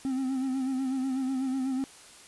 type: tone with vibrato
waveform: triangle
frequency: 263 Hz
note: C4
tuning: 9 cents sharp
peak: -25 dBFS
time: 0.05-1.84 s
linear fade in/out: 0 ms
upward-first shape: sine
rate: 8.1 Hz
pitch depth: 50 cents each way
effects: white hiss -51 dBFS RMS until 2.27 s + resampled to 24000 Hz